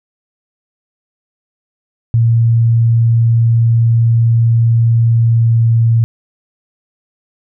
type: tone with pitch glide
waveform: sine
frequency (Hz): 115.6 to 114.93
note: A#2 to A#2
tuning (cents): -14 to -24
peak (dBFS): -7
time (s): 2.14-6.04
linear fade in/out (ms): 0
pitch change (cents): -10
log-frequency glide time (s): 5.1-5.66
effects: none